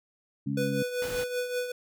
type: harmonic tone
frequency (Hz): 69.3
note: C#2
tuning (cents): 0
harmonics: 2 / 3 / 4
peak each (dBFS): -32 / -32 / -32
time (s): 0.46-0.83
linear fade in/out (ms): 10
type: tone with tremolo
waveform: square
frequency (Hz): 494.5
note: B4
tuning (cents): +2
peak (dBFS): -27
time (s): 0.57-1.72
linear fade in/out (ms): 5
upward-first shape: triangle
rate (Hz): 5.2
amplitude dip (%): 65
type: noise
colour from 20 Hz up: pink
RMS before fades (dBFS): -39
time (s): 1.02-1.24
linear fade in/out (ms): 2
effects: none